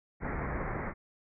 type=low-pass noise; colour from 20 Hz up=pink; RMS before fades=-35 dBFS; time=0.2-0.94 s; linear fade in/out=50 ms; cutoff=2200 Hz; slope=96 dB/octave; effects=none